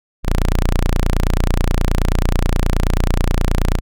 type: tone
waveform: sawtooth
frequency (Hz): 29.38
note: A#0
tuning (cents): +14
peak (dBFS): -9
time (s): 0.23-3.81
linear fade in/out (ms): 50
effects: none